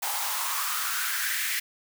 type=noise with high-pass filter sweep; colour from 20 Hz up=white; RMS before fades=-29 dBFS; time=0.02-1.6 s; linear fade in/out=10 ms; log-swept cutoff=800 to 2000 Hz; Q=4.2; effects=none